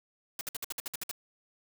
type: noise bursts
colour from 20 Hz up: white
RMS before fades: -36 dBFS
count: 10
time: 0.39-1.113 s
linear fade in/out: 2 ms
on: 21 ms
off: 57 ms
effects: none